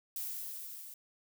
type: noise with level ramp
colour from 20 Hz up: violet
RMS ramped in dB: -38 to -49 dBFS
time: 0.16-0.94 s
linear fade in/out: 2 ms
effects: none

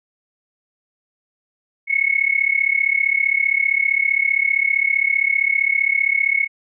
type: tone with amplitude modulation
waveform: sine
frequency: 2197 Hz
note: C#7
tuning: 16 cents flat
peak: -11 dBFS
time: 1.87-6.48 s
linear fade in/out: 50 ms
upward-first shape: sine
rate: 35.3 Hz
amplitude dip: 90%
effects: none

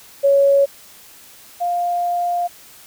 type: tone pair in turn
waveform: sine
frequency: 557 / 701.8 Hz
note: C#5 / F5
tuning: +8 / +8 cents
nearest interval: major third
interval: 400 cents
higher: second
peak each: -10 / -17 dBFS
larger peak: first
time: 0.23-0.66 / 1.6-2.48 s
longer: second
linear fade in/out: 20 ms
effects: white hiss -44 dBFS RMS until 2.86 s

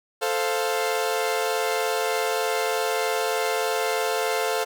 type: chord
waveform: sawtooth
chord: F major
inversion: first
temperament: equal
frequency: 440 / 523.3 / 698.5 Hz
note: A4 / C5 / F5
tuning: 0 / 0 / 0 cents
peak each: -22 / -24 / -24 dBFS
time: 0.21-4.65 s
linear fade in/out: 20 ms
effects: none

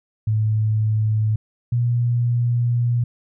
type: tone pair in turn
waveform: sine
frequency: 108.5 / 120.03 Hz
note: A2 / B2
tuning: -24 / -49 cents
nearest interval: major second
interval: 175 cents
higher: second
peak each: -16 dBFS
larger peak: neither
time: 0.27-1.36 / 1.72-3.04 s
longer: second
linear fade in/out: 5 ms
effects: none

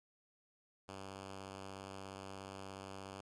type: tone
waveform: 5% pulse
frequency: 96.9 Hz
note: G2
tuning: 20 cents flat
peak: -36 dBFS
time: 0.88-3.21 s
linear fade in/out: 10 ms
effects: resampled to 22050 Hz + 12-bit

